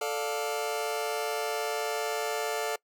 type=chord; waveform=sawtooth; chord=D minor; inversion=second; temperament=just; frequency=440.5 / 587.3 / 704.8 Hz; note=A4 / D5 / F5; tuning=+2 / 0 / +16 cents; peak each=-28 / -31 / -31 dBFS; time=0.01-2.76 s; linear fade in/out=5 ms; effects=noise-tail reverb RT60 0.1 s tail -23 dB re dry